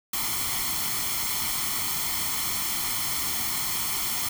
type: noise with comb filter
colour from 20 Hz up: white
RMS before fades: -28 dBFS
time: 0.13-4.29 s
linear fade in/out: 5 ms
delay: 0.93 ms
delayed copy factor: +0.7
effects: none